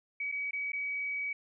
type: tone with dropouts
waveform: sine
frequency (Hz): 2271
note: C#7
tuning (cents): +41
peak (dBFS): -32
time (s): 0.2-1.33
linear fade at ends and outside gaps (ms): 5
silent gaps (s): 0.317-0.322 / 0.51-0.531 / 0.72-0.731
effects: none